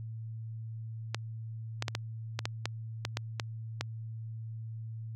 clicks, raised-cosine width 0.2 ms, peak -14 dBFS, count 11, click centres 1.146 / 1.824 / 1.882 / 1.951 / 2.391 / 2.455 / 2.656 / 3.051 / 3.171 / 3.398 / 3.81 s, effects added 112 Hz sine -38 dBFS peak until 5.15 s

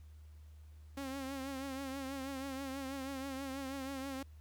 sawtooth tone with vibrato, 270 Hz, C#4, 45 cents flat, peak -36 dBFS, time 0.97-4.23 s, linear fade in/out 5 ms, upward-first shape triangle, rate 6.2 Hz, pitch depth 65 cents each way, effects added 76 Hz sine -52 dBFS peak until 4.4 s + pink hiss -72 dBFS RMS until 4.4 s

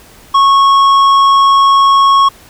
sine tone with tanh clipping, 1100 Hz, C#6, 14 cents flat, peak -6 dBFS, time 0.34-2.29 s, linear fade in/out 10 ms, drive 9 dB, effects pink hiss -40 dBFS RMS until 2.49 s

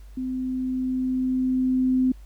sine tone with level ramp, 257.2 Hz, C4, 30 cents flat, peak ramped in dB -26 to -17 dBFS, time 0.17-2.12 s, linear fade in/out 5 ms, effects added 50 Hz sine -41 dBFS peak until 2.25 s + pink hiss -60 dBFS RMS until 2.25 s

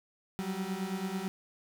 35% pulse beating tone pair, 185 / 194.1 Hz, F#3 / G3, 0 / -17 cents, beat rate 9.1 Hz, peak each -35 / -34 dBFS, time 0.39-1.28 s, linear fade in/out 0 ms, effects 10-bit

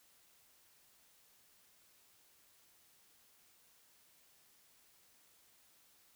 silence, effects white hiss -68 dBFS RMS until 6.15 s

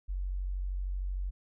sine tone, 46.49 Hz, F#1, 9 cents sharp, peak -31 dBFS, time 0.08-1.31 s, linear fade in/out 20 ms, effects none

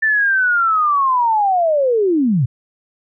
sine linear sweep, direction down, 1783 to 110 Hz, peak -12 dBFS, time 0.02-2.46 s, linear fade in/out 10 ms, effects none

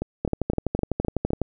two click trains, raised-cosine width 2 ms, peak -9 / -13 dBFS, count 15 / 6, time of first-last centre 0.25-1.417 / 0.02-1.305 s, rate 12 / 3.89 Hz, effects none

